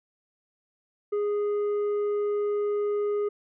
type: tone with tanh clipping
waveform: sine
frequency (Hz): 413.1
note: G#4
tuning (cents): -9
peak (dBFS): -25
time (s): 1.12-3.29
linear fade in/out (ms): 10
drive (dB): 5
effects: none